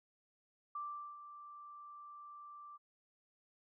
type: tone with ADSR envelope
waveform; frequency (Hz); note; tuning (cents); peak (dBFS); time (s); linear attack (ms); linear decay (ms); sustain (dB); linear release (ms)
sine; 1174.7; D6; 0; -39; 0.75-2.78; 5; 410; -11; 25
effects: none